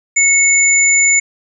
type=tone pair together; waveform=sine; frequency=2198 / 7031 Hz; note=C#7 / A8; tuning=-15 / -2 cents; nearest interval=octave + minor sixth; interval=2013 cents; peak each=-11 dBFS; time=0.16-1.2 s; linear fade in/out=10 ms; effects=none